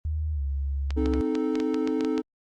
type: tone with pitch glide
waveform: sine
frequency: 77.2 to 69.18 Hz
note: D#2 to C#2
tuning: -13 to -3 cents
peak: -25 dBFS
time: 0.05-1.21 s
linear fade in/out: 0 ms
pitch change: -190 cents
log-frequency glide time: 0.33-0.41 s
type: clicks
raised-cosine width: 0.2 ms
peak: -17 dBFS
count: 11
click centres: 0.906 / 1.059 / 1.137 / 1.353 / 1.555 / 1.601 / 1.744 / 1.875 / 2.008 / 2.048 / 2.179 s
type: chord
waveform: triangle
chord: A diminished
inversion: first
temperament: equal with one note detuned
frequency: 261.6 / 311.1 / 437 Hz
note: C4 / Eb4 / A4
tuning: 0 / 0 / -12 cents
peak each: -26 / -25 / -27 dBFS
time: 0.96-2.22 s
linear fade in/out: 20 ms
effects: Opus 32 kbps